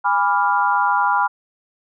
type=chord; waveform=sine; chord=G# diminished seventh; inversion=none; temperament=equal with one note detuned; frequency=819.2 / 987.8 / 1174.7 / 1396.9 Hz; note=G#5 / B5 / D6 / F6; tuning=-24 / 0 / 0 / 0 cents; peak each=-20 / -18 / -24 / -21 dBFS; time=0.04-1.28 s; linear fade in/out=20 ms; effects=none